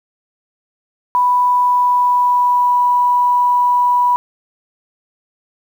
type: tone with pitch glide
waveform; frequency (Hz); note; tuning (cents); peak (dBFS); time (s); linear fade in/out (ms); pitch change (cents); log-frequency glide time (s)
sine; 987.8 to 980.4; B5 to B5; 0 to -13; -10; 1.15-4.16; 0; -13; 1.43-2.8
effects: 7-bit